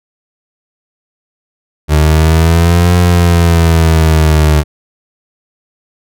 30% pulse exponential two-way sweep, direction up then down, 75.2 to 88.9 to 75.2 Hz, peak -3 dBFS, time 1.88-4.64 s, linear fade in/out 50 ms, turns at 2.96 s, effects none

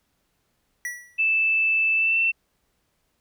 square tone with exponential decay, 1945 Hz, B6, 27 cents flat, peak -26 dBFS, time 0.85-1.23 s, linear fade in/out 1 ms, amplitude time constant 81 ms
sine tone with pitch glide, 2637 to 2685 Hz, E7 to E7, 0 to +31 cents, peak -18 dBFS, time 1.18-2.32 s, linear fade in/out 20 ms, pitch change +31 cents, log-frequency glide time 1.95-2.21 s
effects pink hiss -71 dBFS RMS until 3.2 s

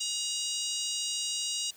harmonic tone, 953 Hz, A#5, 38 cents sharp, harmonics 3 / 4 / 5 / 6 / 7 / 8 / 9, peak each -36 / -37 / -38 / -39 / -39 / -40 / -41 dBFS, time 0-1.71 s, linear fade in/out 10 ms, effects white hiss -56 dBFS RMS until 1.76 s

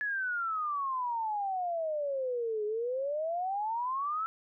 sine exponential two-way sweep, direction down then up, 1717 to 415.3 to 1336 Hz, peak -30 dBFS, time 0.01-4.26 s, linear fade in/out 0 ms, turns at 2.65 s, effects none

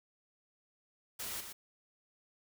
white noise with echo, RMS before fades -41 dBFS, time 1.19-1.41 s, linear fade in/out 10 ms, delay 120 ms, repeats 1, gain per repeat -6 dB, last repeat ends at 1.53 s, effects none

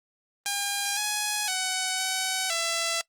5% pulse tone with pitch steps, 806 / 838 / 749 / 755 / 669 Hz, G5 / G#5 / F#5 / F#5 / E5, +48 / +15 / +21 / +35 / +25 cents, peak -14 dBFS, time 0.46-3.01 s, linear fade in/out 0 ms, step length 510 ms, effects noise-tail reverb RT60 0.1 s tail -22 dB re dry + Opus 24 kbps

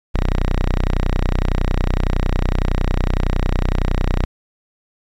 sawtooth tone, 30.87 Hz, B0, in tune, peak -11 dBFS, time 0.14-4.25 s, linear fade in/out 10 ms, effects low-pass 4000 Hz 12 dB/octave + 8-bit

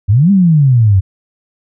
sine exponential two-way sweep, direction up then down, 91 to 204.8 to 91 Hz, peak -5 dBFS, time 0.08-1.01 s, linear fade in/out 20 ms, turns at 0.31 s, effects none

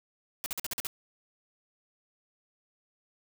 white noise bursts, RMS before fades -34 dBFS, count 7, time 0.44-0.869 s, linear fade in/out 0 ms, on 21 ms, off 47 ms, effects none

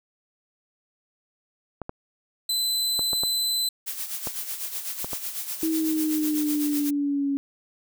clicks, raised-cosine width 1 ms, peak -18 dBFS, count 8, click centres 1.817 / 1.894 / 2.993 / 3.132 / 3.235 / 4.272 / 5.045 / 5.132 s
sawtooth tone, 4029 Hz, B7, 34 cents sharp, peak -20 dBFS, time 2.49-3.69 s, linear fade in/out 5 ms
blue noise with tremolo, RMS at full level -30 dBFS, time 3.86-6.91 s, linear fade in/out 20 ms, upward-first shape sine, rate 8 Hz, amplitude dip 60%
sine exponential sweep, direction down, 322.6 to 277.2 Hz, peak -22 dBFS, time 5.63-7.37 s, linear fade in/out 0 ms
effects none

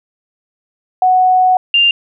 sine tone pair in turn, 740 / 2794 Hz, F#5 / F7, 0 / 0 cents, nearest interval octave + major seventh, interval 2300 cents, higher second, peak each -7 dBFS, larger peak neither, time 1.02-1.57 / 1.74-1.91 s, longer first, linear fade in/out 2 ms, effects none

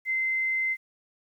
sine tone, 2070 Hz, C7, 19 cents flat, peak -24 dBFS, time 0.05-0.77 s, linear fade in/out 50 ms, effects 10-bit

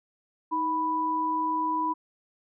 sine tone pair together, 315.1 / 987.8 Hz, D#4 / B5, +22 / 0 cents, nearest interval octave + minor sixth, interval 1978 cents, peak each -32 / -25 dBFS, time 0.51-1.94 s, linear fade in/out 20 ms, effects none

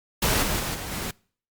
pink noise with level steps, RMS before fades -22 / -26 / -29 / -34 / -31 dBFS, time 0.22-1.11 s, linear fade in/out 5 ms, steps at 0.42 / 0.59 / 0.74 / 0.91 s, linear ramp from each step 10 ms, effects noise-tail reverb RT60 0.5 s tail -26 dB re dry + Opus 48 kbps

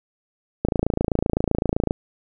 click train, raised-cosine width 2 ms, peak -6 dBFS, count 36, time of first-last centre 0.65-1.909 s, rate 27.8 Hz, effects none

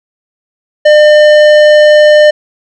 triangle tone with tanh clipping, 602 Hz, D5, 43 cents sharp, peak -3 dBFS, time 0.85-2.31 s, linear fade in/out 10 ms, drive 18 dB, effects none

